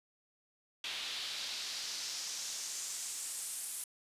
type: noise with band-pass filter sweep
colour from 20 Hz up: pink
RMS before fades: -41 dBFS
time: 0.84-3.84 s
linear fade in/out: 2 ms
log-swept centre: 3300 to 10000 Hz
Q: 2.1
effects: resampled to 32000 Hz